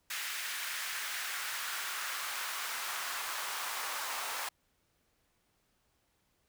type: noise with high-pass filter sweep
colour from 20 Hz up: pink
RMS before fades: -38 dBFS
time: 0.1-4.49 s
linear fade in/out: 5 ms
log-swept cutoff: 1800 to 940 Hz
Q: 1.6
effects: pink hiss -75 dBFS RMS until 6.48 s